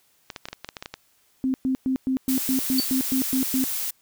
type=clicks; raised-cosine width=0.2 ms; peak=-16 dBFS; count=11; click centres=0.302 / 0.362 / 0.455 / 0.486 / 0.53 / 0.646 / 0.689 / 0.768 / 0.825 / 0.859 / 0.94 s
type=tone bursts; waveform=sine; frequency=261.6 Hz; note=C4; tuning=in tune; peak=-20 dBFS; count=11; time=1.44-3.64 s; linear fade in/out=0 ms; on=100 ms; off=110 ms
type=noise; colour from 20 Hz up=blue; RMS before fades=-28 dBFS; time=2.28-3.91 s; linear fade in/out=10 ms
type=tone with exponential decay; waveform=sine; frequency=4535 Hz; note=C#8; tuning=39 cents sharp; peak=-18 dBFS; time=2.78-2.92 s; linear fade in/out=5 ms; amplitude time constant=29 ms
effects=white hiss -63 dBFS RMS until 4.01 s